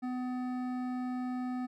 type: tone with hard clipping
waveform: sine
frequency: 251.4 Hz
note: B3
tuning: 31 cents sharp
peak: -35 dBFS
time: 0.02-1.67 s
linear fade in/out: 20 ms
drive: 12 dB
effects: none